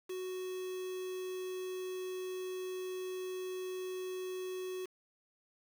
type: tone with quantisation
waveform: triangle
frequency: 370.2 Hz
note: F#4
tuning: 1 cent sharp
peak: -36 dBFS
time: 0.09-4.86 s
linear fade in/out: 10 ms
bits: 8
effects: none